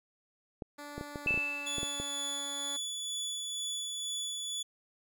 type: clicks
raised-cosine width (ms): 2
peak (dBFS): -25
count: 11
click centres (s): 0.622 / 0.98 / 1.011 / 1.158 / 1.262 / 1.308 / 1.342 / 1.376 / 1.783 / 1.831 / 2
type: tone with pitch glide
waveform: 10% pulse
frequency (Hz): 291.1 to 282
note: D4 to C#4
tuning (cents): -15 to +30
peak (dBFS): -35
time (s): 0.78-2.77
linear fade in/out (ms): 10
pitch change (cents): -55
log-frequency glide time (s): 1.13-2.24
type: tone with exponential decay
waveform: sine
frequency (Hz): 2637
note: E7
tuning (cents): 0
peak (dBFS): -25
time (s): 1.27-2.38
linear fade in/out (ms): 2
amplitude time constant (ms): 240
type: tone with tremolo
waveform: 25% pulse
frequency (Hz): 3437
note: A7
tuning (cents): -41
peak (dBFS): -30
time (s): 1.66-4.63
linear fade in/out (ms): 10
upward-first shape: sine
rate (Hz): 2.1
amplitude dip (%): 25
effects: none